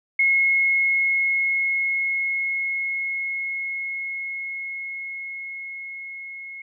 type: tone with level ramp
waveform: sine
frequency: 2169 Hz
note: C#7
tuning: 38 cents flat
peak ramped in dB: -15 to -34 dBFS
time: 0.19-6.62 s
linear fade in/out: 5 ms
effects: none